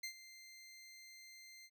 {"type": "tone with ADSR envelope", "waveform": "20% pulse", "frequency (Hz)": 2088, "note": "C7", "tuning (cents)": -4, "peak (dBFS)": -35, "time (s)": [0.03, 1.7], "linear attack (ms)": 8, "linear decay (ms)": 89, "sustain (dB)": -15, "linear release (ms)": 53, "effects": []}